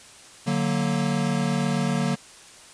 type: chord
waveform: square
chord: D augmented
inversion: none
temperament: equal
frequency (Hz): 146.83 / 185 / 233.1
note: D3 / F#3 / A#3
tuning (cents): 0 / 0 / 0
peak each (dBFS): -27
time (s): 0.46-2.16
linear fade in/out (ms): 20
effects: white hiss -47 dBFS RMS until 2.73 s + resampled to 22050 Hz